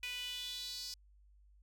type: tone with high-pass filter sweep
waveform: sawtooth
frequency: 493.9 Hz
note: B4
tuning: in tune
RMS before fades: -43 dBFS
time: 0.03-0.94 s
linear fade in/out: 2 ms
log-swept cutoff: 2500 to 4900 Hz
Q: 5.2
effects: added 50 Hz sine -61 dBFS peak until 1.62 s